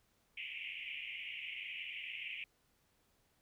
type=band-pass noise; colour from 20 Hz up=pink; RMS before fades=-45 dBFS; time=0.37-2.44 s; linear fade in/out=2 ms; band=2100 to 3000 Hz; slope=96 dB/octave; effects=pink hiss -75 dBFS RMS until 3.41 s